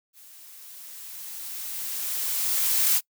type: noise with level ramp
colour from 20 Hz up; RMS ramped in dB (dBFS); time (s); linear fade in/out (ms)
blue; -50 to -20; 0.13-3.01; 50
effects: noise-tail reverb RT60 0.1 s tail -24 dB re dry